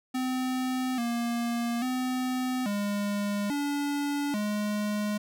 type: tone with pitch steps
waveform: square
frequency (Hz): 256.4 / 235.6 / 254.7 / 203.9 / 287 / 208.8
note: C4 / A#3 / C4 / G#3 / D4 / G#3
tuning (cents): -35 / +19 / -46 / -32 / -40 / +10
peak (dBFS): -28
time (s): 0.14-5.18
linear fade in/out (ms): 10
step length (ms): 840
effects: none